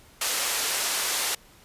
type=band-pass noise; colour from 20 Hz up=white; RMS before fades=-27 dBFS; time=0.21-1.35 s; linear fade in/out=5 ms; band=450 to 10000 Hz; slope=12 dB/octave; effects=pink hiss -54 dBFS RMS until 1.64 s + resampled to 32000 Hz